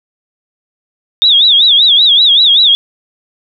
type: tone with vibrato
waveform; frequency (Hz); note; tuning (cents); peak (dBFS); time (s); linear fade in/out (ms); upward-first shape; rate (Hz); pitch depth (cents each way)
sine; 3574; A7; +26; -4; 1.22-2.75; 0; sine; 5.2; 170
effects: none